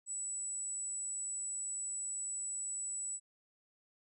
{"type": "tone", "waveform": "sine", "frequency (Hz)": 7902, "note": "B8", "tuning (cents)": 0, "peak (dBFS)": -37, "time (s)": [0.06, 3.2], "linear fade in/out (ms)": 50, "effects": []}